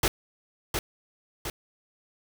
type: noise with echo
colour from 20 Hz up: pink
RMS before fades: -23 dBFS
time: 0.03-0.08 s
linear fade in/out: 2 ms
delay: 710 ms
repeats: 2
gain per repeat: -5 dB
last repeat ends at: 1.5 s
effects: none